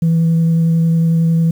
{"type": "tone with vibrato", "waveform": "sine", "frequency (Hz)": 164.81, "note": "E3", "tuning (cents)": 0, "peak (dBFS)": -8, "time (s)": [0.02, 1.51], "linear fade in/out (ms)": 5, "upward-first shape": "sine", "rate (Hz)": 11, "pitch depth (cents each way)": 10, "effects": ["tanh soft clip ceiling -8 dBFS", "7-bit"]}